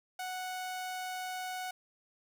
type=tone; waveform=sawtooth; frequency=739 Hz; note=F#5; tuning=2 cents flat; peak=-33 dBFS; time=0.19-1.71 s; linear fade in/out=5 ms; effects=10-bit